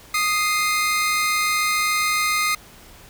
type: tone pair together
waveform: sawtooth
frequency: 1243 / 2094 Hz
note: D#6 / C7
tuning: -2 / +1 cents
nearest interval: major sixth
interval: 903 cents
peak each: -18 dBFS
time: 0.14-2.55 s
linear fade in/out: 5 ms
effects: pink hiss -46 dBFS RMS until 3.09 s